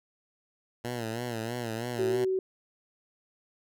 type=tone with vibrato; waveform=10% pulse; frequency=117 Hz; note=A#2; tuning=7 cents sharp; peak=-24 dBFS; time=0.84-2.25 s; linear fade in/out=10 ms; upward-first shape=sine; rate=3.1 Hz; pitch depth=92 cents each way
type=tone; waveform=sine; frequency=377.4 Hz; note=F#4; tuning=34 cents sharp; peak=-25 dBFS; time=1.99-2.39 s; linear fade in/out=2 ms
effects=none